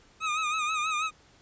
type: tone with vibrato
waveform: 25% pulse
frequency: 1249 Hz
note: D#6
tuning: 6 cents sharp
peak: -23 dBFS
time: 0.2-1.11 s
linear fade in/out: 50 ms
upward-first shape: sine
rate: 6.2 Hz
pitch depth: 66 cents each way
effects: pink hiss -59 dBFS RMS until 1.41 s + resampled to 16000 Hz